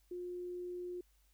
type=tone; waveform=sine; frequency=356.4 Hz; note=F4; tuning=35 cents sharp; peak=-40 dBFS; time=0.11-1.01 s; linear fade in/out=5 ms; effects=added 50 Hz sine -68 dBFS peak until 1.33 s + white hiss -75 dBFS RMS until 1.33 s